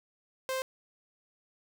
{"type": "tone", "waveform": "sawtooth", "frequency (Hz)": 523.3, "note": "C5", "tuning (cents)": 0, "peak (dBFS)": -27, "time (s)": [0.49, 0.62], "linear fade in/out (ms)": 0, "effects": []}